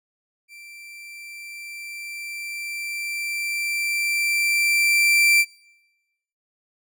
40% pulse tone with level ramp, 2349 Hz, D7, in tune, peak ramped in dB -41 to -13 dBFS, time 0.48-5.45 s, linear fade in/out 50 ms, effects noise-tail reverb RT60 1.0 s tail -23 dB re dry

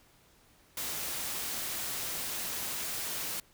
white noise, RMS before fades -36 dBFS, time 0.77-3.4 s, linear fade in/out 2 ms, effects pink hiss -63 dBFS RMS until 3.53 s

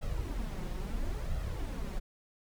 brown noise with flanger, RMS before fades -35 dBFS, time 0.01-2 s, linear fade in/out 20 ms, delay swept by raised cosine 1.5 to 5.6 ms, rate 0.74 Hz, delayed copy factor +0.55, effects none

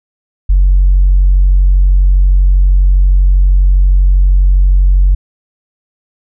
sine tone, 46.25 Hz, F#1, in tune, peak -3 dBFS, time 0.49-5.15 s, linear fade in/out 10 ms, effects tanh soft clip ceiling -1 dBFS

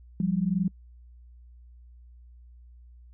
sine tone pair together, 174.4 / 196 Hz, F3 / G3, -2 / 0 cents, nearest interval major second, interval 202 cents, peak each -26 / -26 dBFS, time 0.2-0.68 s, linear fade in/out 2 ms, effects noise-tail reverb RT60 0.1 s tail -26 dB re dry + added 60 Hz sine -48 dBFS peak until 3.13 s

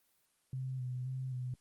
sine tone with vibrato, 128.2 Hz, C3, 35 cents flat, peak -36 dBFS, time 0.53-1.54 s, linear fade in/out 2 ms, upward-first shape square, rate 1.9 Hz, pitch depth 30 cents each way, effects white hiss -74 dBFS RMS until 1.6 s + Opus 32 kbps

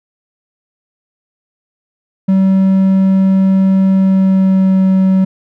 triangle tone with pitch glide, 191.4 to 189.53 Hz, G3 to F#3, -41 to +42 cents, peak -5 dBFS, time 2.28-5.25 s, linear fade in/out 10 ms, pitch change -17 cents, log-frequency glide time 3.93-4.83 s, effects none

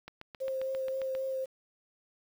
click train, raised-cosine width 0.3 ms, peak -28 dBFS, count 9, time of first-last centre 0.08-1.151 s, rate 7.47 Hz
sine tone with vibrato, 529 Hz, C5, 19 cents sharp, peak -31 dBFS, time 0.4-1.46 s, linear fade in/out 20 ms, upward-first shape sine, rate 3.8 Hz, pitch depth 11 cents each way
effects 9-bit

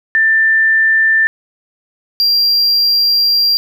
sine / triangle tone pair in turn, 1780 / 4752 Hz, A6 / D8, +20 / +20 cents, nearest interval octave + perfect fourth, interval 1700 cents, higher second, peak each -8 dBFS, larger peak neither, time 0.15-1.27 / 2.2-3.57 s, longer second, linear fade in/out 0 ms, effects none

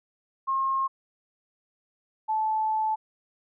sine tone pair in turn, 1073 / 871 Hz, C6 / A5, +43 / -18 cents, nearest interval major third, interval 361 cents, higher first, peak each -23 dBFS, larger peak neither, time 0.47-0.88 / 2.28-2.96 s, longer second, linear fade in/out 20 ms, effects none

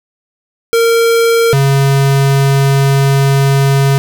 square tone pair in turn, 461.2 / 137.67 Hz, A#4 / C#3, -19 / -12 cents, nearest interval octave + major sixth, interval 2093 cents, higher first, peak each -8 dBFS, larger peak neither, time 0.73-1.53 / 1.53-3.98 s, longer second, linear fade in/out 0 ms, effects none

